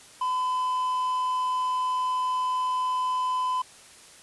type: tone with quantisation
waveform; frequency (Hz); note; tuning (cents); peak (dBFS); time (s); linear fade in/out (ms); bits
triangle; 1012; B5; +42; -22; 0.21-3.62; 5; 8
effects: white hiss -50 dBFS RMS until 4.22 s + resampled to 24000 Hz